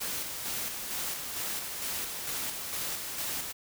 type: noise with tremolo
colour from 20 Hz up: white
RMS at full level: -34 dBFS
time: 0-3.53 s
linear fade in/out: 20 ms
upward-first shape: square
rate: 2.2 Hz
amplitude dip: 35%
effects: none